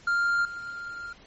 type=tone with level steps; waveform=triangle; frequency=1396.9 Hz; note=F6; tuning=in tune; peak=-20 / -33 dBFS; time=0.07-1.13 s; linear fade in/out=5 ms; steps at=0.45 s; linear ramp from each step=2 ms; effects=pink hiss -53 dBFS RMS until 1.26 s + MP3 32 kbps